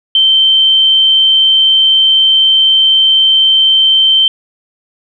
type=tone; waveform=sine; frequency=3112 Hz; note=G7; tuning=13 cents flat; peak=-5 dBFS; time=0.15-4.28 s; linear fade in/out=2 ms; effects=none